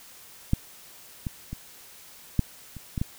clicks, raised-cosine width 5 ms, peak -8 / -17 / -21 / -8 / -27 / -16 / -13 dBFS, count 7, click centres 0.534 / 1.268 / 1.53 / 2.393 / 2.767 / 2.978 / 3.015 s, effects white hiss -49 dBFS RMS until 3.18 s

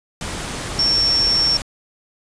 sine tone in noise, 5460 Hz, F8, 40 cents flat, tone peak -14 dBFS, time 0.79-1.57 s, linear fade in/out 2 ms, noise pink, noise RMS -27 dBFS, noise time 0.21-1.62 s, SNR +10 dB, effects resampled to 22050 Hz

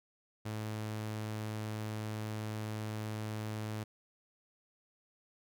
sawtooth tone, 107.9 Hz, A2, 33 cents flat, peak -33 dBFS, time 0.45-3.84 s, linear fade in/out 10 ms, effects none

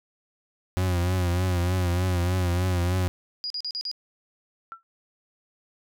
40% pulse tone with vibrato, 89.9 Hz, F#2, 49 cents flat, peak -21 dBFS, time 0.77-3.08 s, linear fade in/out 0 ms, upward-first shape triangle, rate 3.3 Hz, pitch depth 70 cents each way
sine tone bursts, 4886 Hz, D#8, 32 cents flat, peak -28 dBFS, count 5, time 3.44-3.914 s, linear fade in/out 0 ms, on 62 ms, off 41 ms
sine tone with exponential decay, 1345 Hz, E6, 34 cents sharp, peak -31 dBFS, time 4.72-4.83 s, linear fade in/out 0 ms, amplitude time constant 22 ms
effects none

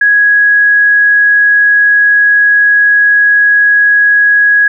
sine tone, 1664 Hz, G#6, 3 cents sharp, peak -4 dBFS, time 0.01-4.68 s, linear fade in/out 5 ms, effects none

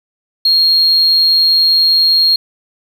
triangle tone, 4255 Hz, C8, 28 cents sharp, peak -5 dBFS, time 0.45-2.36 s, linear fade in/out 5 ms, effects tanh soft clip ceiling -4 dBFS + 7-bit

